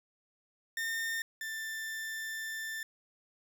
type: tone pair in turn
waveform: 40% pulse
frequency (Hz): 1816 / 1776.6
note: A#6 / A6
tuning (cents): -46 / +16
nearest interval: unison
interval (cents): 38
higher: first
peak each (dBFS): -32 / -36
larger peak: first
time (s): 0.77-1.22 / 1.41-2.83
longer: second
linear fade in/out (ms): 2
effects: 10-bit